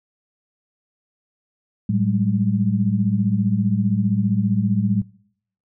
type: tone cluster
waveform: sine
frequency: 110.6 / 189.6 / 204.8 Hz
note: A2 / F#3 / G#3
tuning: +9 / +43 / -24 cents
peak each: -21 dBFS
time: 1.89-5.02 s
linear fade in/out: 5 ms
effects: noise-tail reverb RT60 0.7 s tail -23 dB re dry